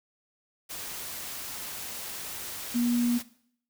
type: tone in noise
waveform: sine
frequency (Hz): 240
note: B3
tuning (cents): -49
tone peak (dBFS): -23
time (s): 2.74-3.19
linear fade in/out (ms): 20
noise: white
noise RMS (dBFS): -38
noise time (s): 0.69-3.23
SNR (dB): +12
effects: noise-tail reverb RT60 0.6 s tail -17 dB re dry